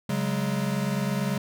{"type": "chord", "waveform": "square", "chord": "C# suspended fourth", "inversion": "none", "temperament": "equal with one note detuned", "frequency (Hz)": [138.59, 187.47, 207.7], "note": ["C#3", "F#3", "G#3"], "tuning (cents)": [0, 23, 0], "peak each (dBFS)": -30, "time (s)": [0.09, 1.38], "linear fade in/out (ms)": 5, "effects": []}